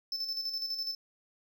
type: tone with tremolo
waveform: triangle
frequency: 5274 Hz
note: E8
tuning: in tune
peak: -30 dBFS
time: 0.12-0.95 s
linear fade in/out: 2 ms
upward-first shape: square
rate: 12 Hz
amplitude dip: 50%
effects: none